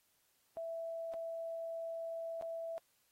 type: tone with dropouts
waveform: sine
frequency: 661 Hz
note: E5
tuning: 5 cents sharp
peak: -39 dBFS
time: 0.57-2.78 s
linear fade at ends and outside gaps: 0 ms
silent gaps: 1.137-1.141 / 2.412-2.423 s
effects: white hiss -75 dBFS RMS until 3.11 s + AAC 48 kbps